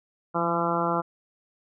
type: harmonic tone with a mistuned harmonic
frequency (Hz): 169.7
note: F3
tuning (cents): -49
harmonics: 1 / 2 / 3 / 4 / 5 / 6 / 7 / 8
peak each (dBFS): -31 / -31 / -31 / -31 / -31 / -31 / -31 / -31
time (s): 0.34-1.02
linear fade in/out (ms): 20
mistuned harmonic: 1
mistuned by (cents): +29
effects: none